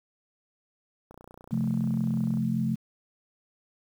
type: click train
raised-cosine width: 1 ms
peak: -33 dBFS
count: 39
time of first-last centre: 1.11-2.372 s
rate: 30.1 Hz
type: chord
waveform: sine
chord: F major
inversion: second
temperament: equal with one note detuned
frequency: 133.18 / 174.61 / 220 Hz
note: C3 / F3 / A3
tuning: +31 / 0 / 0 cents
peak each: -30 / -30 / -27 dBFS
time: 1.51-2.76 s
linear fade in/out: 20 ms
effects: 9-bit